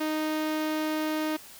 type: tone with notch filter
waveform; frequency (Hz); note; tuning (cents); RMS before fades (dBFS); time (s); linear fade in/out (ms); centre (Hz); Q
sawtooth; 310; D#4; -6; -29; 0-1.37; 10; 8300; 0.89
effects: white hiss -48 dBFS RMS until 1.59 s